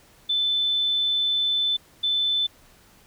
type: tone pair in turn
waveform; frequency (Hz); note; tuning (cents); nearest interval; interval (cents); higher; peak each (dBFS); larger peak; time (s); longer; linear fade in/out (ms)
sine; 3520 / 3520; A7 / A7; 0 / 0; unison; 0; neither; -20; neither; 0.29-1.77 / 2.03-2.47; first; 10
effects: pink hiss -55 dBFS RMS until 3.06 s